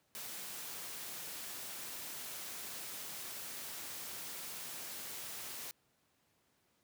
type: noise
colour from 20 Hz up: white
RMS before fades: -45 dBFS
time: 0.15-5.71 s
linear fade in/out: 0 ms
effects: pink hiss -75 dBFS RMS until 6.83 s + high-pass 100 Hz 12 dB/octave